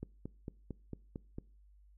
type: click train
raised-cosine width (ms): 3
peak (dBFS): -28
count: 7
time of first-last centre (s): 0.03-1.384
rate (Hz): 4.43
effects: noise-tail reverb RT60 0.4 s tail -23 dB re dry + added 50 Hz sine -59 dBFS peak until 1.97 s